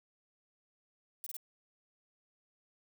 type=noise bursts; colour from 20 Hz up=violet; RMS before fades=-42 dBFS; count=3; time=1.24-1.366 s; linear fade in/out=0 ms; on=24 ms; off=27 ms; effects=none